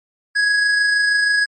square tone with amplitude modulation, 1665 Hz, G#6, 4 cents sharp, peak -13 dBFS, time 0.35-1.46 s, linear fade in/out 20 ms, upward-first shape sine, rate 26.3 Hz, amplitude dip 30%, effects MP3 32 kbps

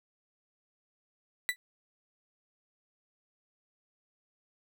35% pulse tone with exponential decay, 1975.5 Hz, B6, in tune, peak -21 dBFS, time 1.49-1.56 s, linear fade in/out 0 ms, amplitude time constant 15 ms, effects none

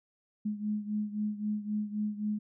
sine beating tone pair, 209.5 / 213.3 Hz, G#3 / G#3, +15 / +46 cents, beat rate 3.8 Hz, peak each -32 / -36 dBFS, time 0.45-2.39 s, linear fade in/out 10 ms, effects none

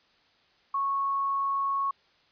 sine tone, 1103 Hz, C#6, 9 cents flat, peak -25 dBFS, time 0.74-1.91 s, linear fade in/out 5 ms, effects white hiss -64 dBFS RMS until 2.31 s + resampled to 11025 Hz

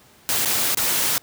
white noise with dropouts, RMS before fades -21 dBFS, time 0.29-1.18 s, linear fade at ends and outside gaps 0 ms, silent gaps 0.449-0.457 / 0.747-0.772 s, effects pink hiss -52 dBFS RMS until 1.22 s + high-pass 80 Hz 12 dB/octave

